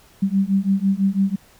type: beating tone pair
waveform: sine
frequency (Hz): 192.1 / 198.1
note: G3 / G3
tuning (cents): -35 / +18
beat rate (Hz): 6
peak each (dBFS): -19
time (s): 0.22-1.36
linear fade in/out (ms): 10
effects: pink hiss -52 dBFS RMS until 1.59 s